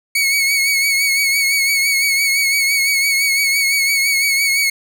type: tone with vibrato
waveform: sawtooth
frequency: 2217 Hz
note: C#7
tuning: in tune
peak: -10 dBFS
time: 0.15-4.7 s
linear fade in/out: 5 ms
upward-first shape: triangle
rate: 5.9 Hz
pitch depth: 51 cents each way
effects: none